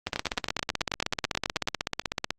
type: two click trains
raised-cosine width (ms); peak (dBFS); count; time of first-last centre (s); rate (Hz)
0.2; -9 / -9; 15 / 37; 0.16-1.675 / 0.07-2.306; 9.24 / 16.1
effects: Opus 24 kbps